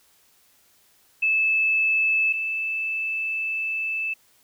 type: tone pair in turn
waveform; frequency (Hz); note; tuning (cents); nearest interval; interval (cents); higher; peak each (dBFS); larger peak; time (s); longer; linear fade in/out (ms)
sine; 2617 / 2631; E7 / E7; -13 / -4; unison; 9; second; -18 / -24; first; 1.22-2.33 / 2.33-4.14; second; 10
effects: white hiss -60 dBFS RMS until 4.43 s